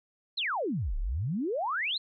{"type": "exponential two-way sweep", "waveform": "sine", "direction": "down then up", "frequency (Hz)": [4359, 30.65, 4281], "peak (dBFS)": -28, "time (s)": [0.37, 1.98], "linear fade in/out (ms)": 10, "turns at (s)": 0.97, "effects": []}